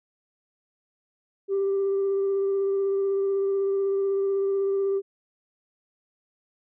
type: tone with vibrato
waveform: sine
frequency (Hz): 392.8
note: G4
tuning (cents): +4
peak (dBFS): -20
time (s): 1.48-5.02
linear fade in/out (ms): 50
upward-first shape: triangle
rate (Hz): 16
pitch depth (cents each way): 16
effects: tanh soft clip ceiling -19 dBFS